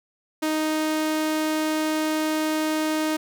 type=tone; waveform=sawtooth; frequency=311.1 Hz; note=D#4; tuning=in tune; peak=-18 dBFS; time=0.42-3.17 s; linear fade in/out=10 ms; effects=none